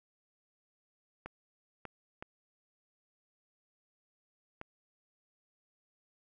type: clicks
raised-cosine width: 0.5 ms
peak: -27 dBFS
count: 4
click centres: 1.26 / 1.853 / 2.225 / 4.614 s
effects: none